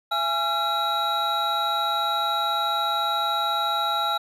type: tone cluster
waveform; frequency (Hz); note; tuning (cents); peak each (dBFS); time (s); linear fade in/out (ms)
triangle; 675 / 829 / 1363 / 3856; E5 / G#5 / F6 / B7; +41 / -3 / -43 / -42; -30 / -25 / -24 / -26; 0.11-4.18; 10
effects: none